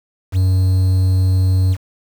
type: tone with quantisation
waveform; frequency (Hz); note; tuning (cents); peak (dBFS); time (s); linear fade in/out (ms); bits
triangle; 93.2; F#2; +13; -9; 0.32-1.77; 50; 6
effects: none